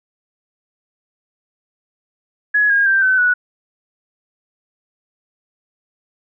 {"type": "tone with pitch steps", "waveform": "sine", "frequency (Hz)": [1683, 1627.5, 1573.9, 1522.1, 1471.9], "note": ["G#6", "G#6", "G6", "F#6", "F#6"], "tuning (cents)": [23, -36, 7, 49, -9], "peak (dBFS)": -11, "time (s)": [2.54, 3.34], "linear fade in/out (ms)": 10, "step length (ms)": 160, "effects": []}